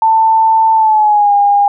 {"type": "tone with pitch glide", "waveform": "sine", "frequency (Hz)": [890, 811.4], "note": ["A5", "G#5"], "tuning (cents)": [20, -41], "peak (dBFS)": -6, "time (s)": [0.02, 1.68], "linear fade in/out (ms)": 2, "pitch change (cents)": -161, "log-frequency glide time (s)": [0.74, 1.33], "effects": []}